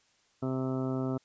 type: harmonic tone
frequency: 130.81 Hz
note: C3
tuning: in tune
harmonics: 1 / 2 / 3 / 4 / 5 / 6 / 7 / 8 / 9 / 10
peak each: -34 / -32 / -37 / -43 / -41 / -51 / -50 / -53 / -51 / -46 dBFS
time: 0.42-1.18 s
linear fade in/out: 10 ms
effects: white hiss -68 dBFS RMS until 1.24 s + resampled to 16000 Hz